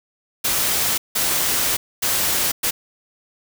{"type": "noise bursts at uneven times", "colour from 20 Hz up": "white", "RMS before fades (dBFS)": -20, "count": 4, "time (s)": [[0.44, 0.98], [1.15, 1.77], [2.02, 2.52], [2.63, 2.71]], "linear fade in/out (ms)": 10, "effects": []}